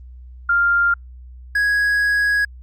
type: tone pair in turn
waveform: sine / triangle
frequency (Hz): 1396.9 / 1661.2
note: F6 / G#6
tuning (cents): 0 / 0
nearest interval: minor third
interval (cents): 300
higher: second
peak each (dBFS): -13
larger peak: neither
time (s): 0.49-0.94 / 1.55-2.45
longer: second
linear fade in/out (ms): 5
effects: added 62 Hz sine -36 dBFS peak until 2.62 s + Opus 32 kbps